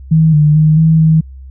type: tone with pitch steps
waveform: sine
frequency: 159.4 / 150.2 / 155 / 160.4 / 158.9 Hz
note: D#3 / D3 / D#3 / E3 / D#3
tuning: +42 / +39 / -6 / -47 / +37 cents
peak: -5 dBFS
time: 0.11-1.21 s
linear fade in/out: 10 ms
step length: 220 ms
effects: added 66 Hz sine -29 dBFS peak until 1.5 s